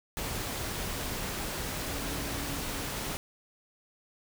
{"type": "tone in noise", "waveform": "sine", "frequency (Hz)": 281.8, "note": "C#4", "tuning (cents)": 29, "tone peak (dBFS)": -44, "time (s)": [1.82, 2.88], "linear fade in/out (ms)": 0, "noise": "pink", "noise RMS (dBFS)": -35, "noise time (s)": [0.17, 3.17], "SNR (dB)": -12, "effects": []}